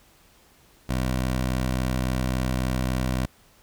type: tone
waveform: 15% pulse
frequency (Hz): 63.6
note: C2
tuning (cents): -48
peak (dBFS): -17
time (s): 0.89-3.26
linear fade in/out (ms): 5
effects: pink hiss -57 dBFS RMS until 3.62 s